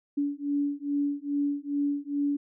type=beating tone pair; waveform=sine; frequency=285.1 / 287.5 Hz; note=C#4 / D4; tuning=+49 / -37 cents; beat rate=2.4 Hz; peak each=-29 dBFS; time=0.17-2.37 s; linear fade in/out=10 ms; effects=none